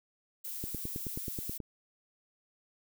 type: noise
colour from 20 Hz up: violet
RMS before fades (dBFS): -40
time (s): 0.44-1.58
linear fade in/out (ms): 10
type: click train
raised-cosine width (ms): 3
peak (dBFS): -25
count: 10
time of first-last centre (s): 0.64-1.603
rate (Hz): 9.35
effects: none